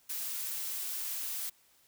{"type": "noise", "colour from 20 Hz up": "blue", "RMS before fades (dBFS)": -37, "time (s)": [0.09, 1.5], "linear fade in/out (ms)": 10, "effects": ["white hiss -66 dBFS RMS until 1.87 s"]}